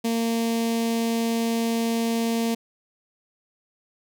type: tone with notch filter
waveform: sawtooth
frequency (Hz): 229.6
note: A#3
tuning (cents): -26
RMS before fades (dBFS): -24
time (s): 0.04-2.55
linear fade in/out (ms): 10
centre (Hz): 1400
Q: 1
effects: none